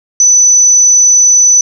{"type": "tone", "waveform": "sine", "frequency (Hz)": 5990, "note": "F#8", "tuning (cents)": 20, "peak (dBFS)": -3, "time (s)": [0.2, 1.61], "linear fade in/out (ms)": 2, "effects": []}